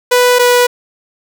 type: tone pair in turn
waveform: sawtooth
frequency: 493.9 / 489.9 Hz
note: B4 / B4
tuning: 0 / -14 cents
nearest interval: unison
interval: 14 cents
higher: first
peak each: -3 dBFS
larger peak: neither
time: 0.11-0.39 / 0.39-0.67 s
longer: neither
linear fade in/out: 10 ms
effects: none